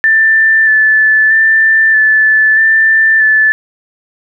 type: tone with vibrato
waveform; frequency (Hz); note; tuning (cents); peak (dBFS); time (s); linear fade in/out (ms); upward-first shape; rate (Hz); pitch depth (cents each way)
sine; 1760; A6; 0; -5; 0.04-3.52; 0; square; 0.79; 16
effects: none